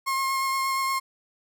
35% pulse tone with vibrato, 1073 Hz, C6, 43 cents sharp, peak -22 dBFS, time 0.06-1 s, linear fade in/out 20 ms, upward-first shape triangle, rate 8.5 Hz, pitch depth 17 cents each way, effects none

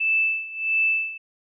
sine tone with tremolo, 2637 Hz, E7, in tune, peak -17 dBFS, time 0-1.18 s, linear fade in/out 10 ms, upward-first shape sine, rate 1.5 Hz, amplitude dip 85%, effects none

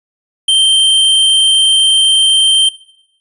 square tone, 3136 Hz, G7, in tune, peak -8 dBFS, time 0.48-2.69 s, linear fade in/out 5 ms, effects noise-tail reverb RT60 0.8 s tail -17 dB re dry + resampled to 24000 Hz

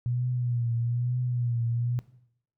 sine tone with vibrato, 120.8 Hz, B2, 38 cents flat, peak -25 dBFS, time 0.06-1.99 s, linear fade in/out 0 ms, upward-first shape triangle, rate 1.1 Hz, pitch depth 67 cents each way, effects noise-tail reverb RT60 0.7 s tail -17 dB re dry

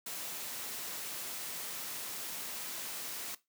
white noise, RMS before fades -41 dBFS, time 0.06-3.35 s, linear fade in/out 5 ms, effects noise-tail reverb RT60 0.2 s tail -17 dB re dry + high-pass 150 Hz 12 dB/octave

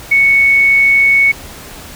sine tone, 2217 Hz, C#7, in tune, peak -6 dBFS, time 0.11-1.32 s, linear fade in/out 10 ms, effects pink hiss -32 dBFS RMS until 1.95 s

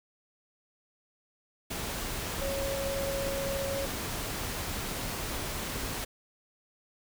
sine tone in noise, 550 Hz, C#5, 14 cents flat, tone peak -32 dBFS, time 2.41-3.86 s, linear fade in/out 10 ms, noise pink, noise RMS -35 dBFS, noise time 1.7-6.05 s, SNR 0 dB, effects none

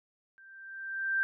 sine tone with level ramp, 1571 Hz, G6, 3 cents sharp, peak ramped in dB -53 to -24 dBFS, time 0.38-1.23 s, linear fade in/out 0 ms, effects none

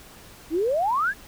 sine exponential sweep, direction up, 298.8 to 1755 Hz, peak -20 dBFS, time 0.5-1.14 s, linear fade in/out 50 ms, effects pink hiss -47 dBFS RMS until 1.27 s

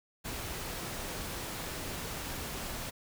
pink noise, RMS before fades -39 dBFS, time 0.24-2.91 s, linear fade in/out 20 ms, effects none

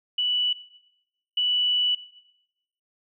sine tone pair in turn, 2960 / 2960 Hz, F#7 / F#7, 0 / 0 cents, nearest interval unison, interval 0 cents, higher neither, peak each -21 / -20 dBFS, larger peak second, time 0.18-0.53 / 1.37-1.95 s, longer second, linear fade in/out 5 ms, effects noise-tail reverb RT60 0.9 s tail -17 dB re dry

